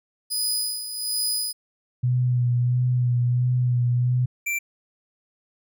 20% pulse tone with tremolo, 4978 Hz, D#8, in tune, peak -16 dBFS, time 0.3-1.53 s, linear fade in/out 20 ms, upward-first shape sine, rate 1.3 Hz, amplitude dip 65%
sine tone with vibrato, 123.47 Hz, B2, in tune, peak -18 dBFS, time 2.03-4.26 s, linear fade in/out 10 ms, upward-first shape sine, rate 1.5 Hz, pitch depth 25 cents each way
square tone, 2349 Hz, D7, in tune, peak -24 dBFS, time 4.46-4.59 s, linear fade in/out 10 ms
effects none

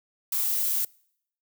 violet noise with high-pass filter sweep, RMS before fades -26 dBFS, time 0.32-0.85 s, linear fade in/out 5 ms, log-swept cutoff 1100 to 260 Hz, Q 4.3, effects noise-tail reverb RT60 0.7 s tail -26 dB re dry

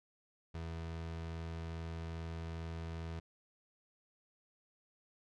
30% pulse tone, 82.41 Hz, E2, in tune, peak -38 dBFS, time 0.54-3.2 s, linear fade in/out 10 ms, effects low-pass 5000 Hz 12 dB/octave

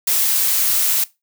blue noise, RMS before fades -17 dBFS, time 0.07-1.04 s, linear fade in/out 5 ms, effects noise-tail reverb RT60 0.2 s tail -18 dB re dry

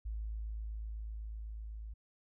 sine tone with level ramp, 54 Hz, A1, 32 cents flat, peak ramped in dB -36 to -42 dBFS, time 0.05-1.94 s, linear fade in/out 10 ms, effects none

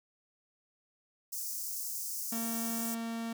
white high-pass noise, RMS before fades -38 dBFS, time 1.32-2.95 s, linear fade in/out 10 ms, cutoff 5200 Hz, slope 48 dB/octave
45% pulse tone, 229 Hz, A#3, 31 cents flat, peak -35 dBFS, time 2.32-3.33 s, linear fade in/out 5 ms
effects none

